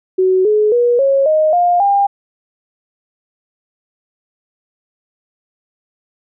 sine tone with pitch steps, 373.7 / 424.3 / 481.8 / 547.1 / 621.3 / 705.5 / 801 Hz, F#4 / G#4 / B4 / C#5 / D#5 / F5 / G5, +17 / +37 / -43 / -23 / -3 / +17 / +37 cents, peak -9 dBFS, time 0.18-2.07 s, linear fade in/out 10 ms, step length 270 ms, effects none

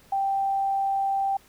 sine tone, 784 Hz, G5, in tune, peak -22 dBFS, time 0.12-1.37 s, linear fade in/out 5 ms, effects pink hiss -56 dBFS RMS until 1.48 s

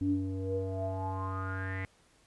square tone with low-pass filter sweep, 95 Hz, F#2, 46 cents sharp, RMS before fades -34 dBFS, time 0.01-1.85 s, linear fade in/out 0 ms, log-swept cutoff 260 to 2100 Hz, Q 9.4, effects pink hiss -65 dBFS RMS until 2.26 s + resampled to 24000 Hz

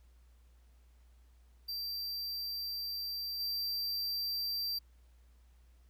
square tone with level steps, 4699 Hz, D8, in tune, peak -37 / -34 dBFS, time 1.68-4.79 s, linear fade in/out 10 ms, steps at 3.39 s, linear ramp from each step 20 ms, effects added 60 Hz sine -59 dBFS peak until 5.89 s + pink hiss -74 dBFS RMS until 5.89 s

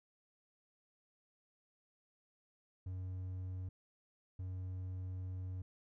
triangle tone bursts at uneven times, 92.5 Hz, F#2, in tune, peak -38 dBFS, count 2, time 2.86-3.69 / 4.39-5.62 s, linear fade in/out 5 ms, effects none

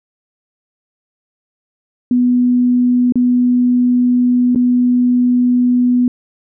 sine tone with dropouts, 246.8 Hz, B3, 1 cent flat, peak -9 dBFS, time 2.11-6.08 s, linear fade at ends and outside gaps 2 ms, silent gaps 3.123-3.156 / 4.549-4.558 s, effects none

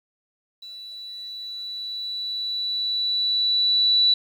sine tone with level ramp, 3951 Hz, B7, in tune, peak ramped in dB -37 to -14 dBFS, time 0.62-4.14 s, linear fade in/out 5 ms, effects 9-bit

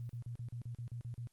sine tone bursts, 119.1 Hz, A#2, 38 cents sharp, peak -40 dBFS, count 10, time 0-1.272 s, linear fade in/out 0 ms, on 93 ms, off 38 ms, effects white hiss -75 dBFS RMS until 1.32 s + Opus 24 kbps

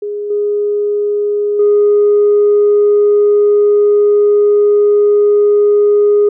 sine tone with level steps, 413.1 Hz, G#4, 9 cents flat, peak -17 / -11 / -5 dBFS, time 0.02-6.29 s, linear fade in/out 5 ms, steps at 0.3 / 1.59 s, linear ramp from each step 5 ms, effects tanh soft clip ceiling -3 dBFS

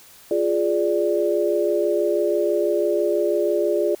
sine chord, D diminished, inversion first, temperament equal, 349.2 / 415.3 / 587.3 Hz, F4 / Ab4 / D5, 0 / 0 / 0 cents, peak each -22 dBFS, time 0.31-3.95 s, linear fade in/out 2 ms, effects white hiss -48 dBFS RMS until 4 s

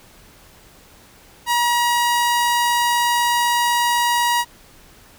sawtooth tone, 956 Hz, A#5, 43 cents sharp, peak -12 dBFS, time 1.46-4.45 s, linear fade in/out 50 ms, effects pink hiss -48 dBFS RMS until 5.18 s

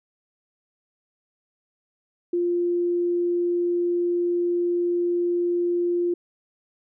sine tone, 349.2 Hz, F4, in tune, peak -20 dBFS, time 2.33-6.14 s, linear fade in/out 5 ms, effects none

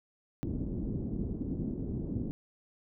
white low-pass noise, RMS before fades -35 dBFS, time 0.43-2.31 s, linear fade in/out 0 ms, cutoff 300 Hz, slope 24 dB/octave, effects none

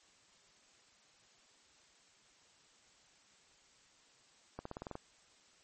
accelerating click train, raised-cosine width 1 ms, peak -28 dBFS, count 8, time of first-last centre 4.59-4.954 s, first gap 64 ms, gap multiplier 0.93, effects white hiss -66 dBFS RMS until 5.63 s + MP3 32 kbps

